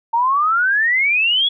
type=exponential sweep; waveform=sine; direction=up; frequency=905 to 3418 Hz; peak=-13 dBFS; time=0.13-1.49 s; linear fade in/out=10 ms; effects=none